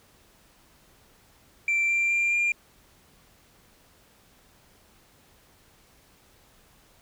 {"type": "tone with pitch steps", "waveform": "sine", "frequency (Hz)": [2349, 2365, 2382, 2398], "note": ["D7", "D7", "D7", "D7"], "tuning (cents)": [0, 12, 24, 36], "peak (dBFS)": -19, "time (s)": [1.68, 2.52], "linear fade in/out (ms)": 2, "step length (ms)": 210, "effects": ["tanh soft clip ceiling -20 dBFS", "pink hiss -59 dBFS RMS until 7.01 s"]}